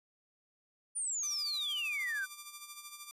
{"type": "exponential sweep", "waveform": "sine", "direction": "down", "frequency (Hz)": [9530, 1480], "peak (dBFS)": -33, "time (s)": [0.95, 2.26], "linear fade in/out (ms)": 20}
{"type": "tone with tremolo", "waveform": "5% pulse", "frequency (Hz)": 1183, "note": "D6", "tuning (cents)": 12, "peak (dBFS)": -32, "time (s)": [1.23, 3.11], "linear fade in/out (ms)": 0, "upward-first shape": "sine", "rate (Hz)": 13, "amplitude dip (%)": 60}
{"effects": ["resampled to 32000 Hz"]}